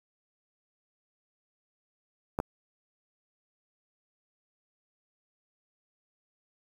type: clicks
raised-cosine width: 1 ms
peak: -15 dBFS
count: 2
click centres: 2.389 / 2.401 s
effects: 7-bit

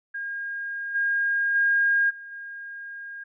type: tone with level steps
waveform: sine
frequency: 1620 Hz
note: G#6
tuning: 43 cents flat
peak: -29 / -21 / -18 / -38 / -35 dBFS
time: 0.14-3.24 s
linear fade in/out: 10 ms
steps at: 0.94 / 1.54 / 2.09 / 2.31 s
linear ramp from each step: 20 ms
effects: none

